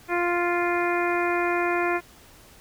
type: harmonic tone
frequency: 349.2 Hz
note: F4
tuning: in tune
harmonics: 1 / 2 / 3 / 4 / 5 / 6 / 7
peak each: -25 / -28 / -30 / -31 / -32 / -33 / -33 dBFS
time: 0.08-2.01 s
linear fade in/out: 50 ms
effects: pink hiss -51 dBFS RMS until 2.6 s